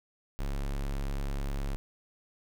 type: tone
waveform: square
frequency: 34.65 Hz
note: C#1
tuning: in tune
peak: -31 dBFS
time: 0.39-1.76 s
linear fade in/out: 0 ms
effects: none